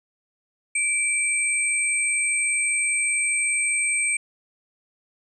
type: tone pair together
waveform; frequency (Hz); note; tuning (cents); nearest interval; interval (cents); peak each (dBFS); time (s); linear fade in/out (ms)
sine; 2331 / 8307; D7 / C9; -14 / -13; octave + minor seventh; 2201; -23; 0.75-4.17; 5
effects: none